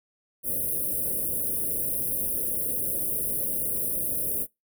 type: band-stop noise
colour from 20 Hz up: white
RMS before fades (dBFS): -28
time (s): 0.43-4.47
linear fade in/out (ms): 50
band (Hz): 620 to 9300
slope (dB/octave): 96
effects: noise-tail reverb RT60 0.2 s tail -24 dB re dry